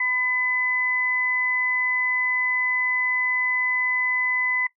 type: tone pair together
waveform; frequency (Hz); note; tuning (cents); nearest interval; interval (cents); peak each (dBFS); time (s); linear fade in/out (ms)
sine; 1005.5 / 2011; B5 / B6; +31 / +31; octave; 1200; -32 / -21; 0-4.67; 5
effects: noise-tail reverb RT60 0.1 s tail -19 dB re dry